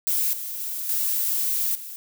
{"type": "noise with level steps", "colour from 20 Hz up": "violet", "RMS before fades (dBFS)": [-23, -32, -30, -24, -37], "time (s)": [0.07, 1.96], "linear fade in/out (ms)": 0, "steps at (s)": [0.33, 0.6, 0.89, 1.75], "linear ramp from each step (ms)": 2, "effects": []}